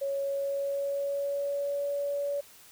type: tone with pitch glide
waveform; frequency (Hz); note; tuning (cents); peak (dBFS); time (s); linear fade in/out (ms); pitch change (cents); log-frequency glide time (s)
sine; 554.4 to 569; C#5 to C#5; 0 to +45; -28; 0.01-2.41; 10; +45; 0.21-1.89
effects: white hiss -54 dBFS RMS until 2.71 s